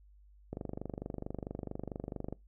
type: click train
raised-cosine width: 2 ms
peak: -25 dBFS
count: 45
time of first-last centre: 0.53-2.326 s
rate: 24.5 Hz
effects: noise-tail reverb RT60 0.2 s tail -22 dB re dry + added 50 Hz sine -57 dBFS peak until 2.47 s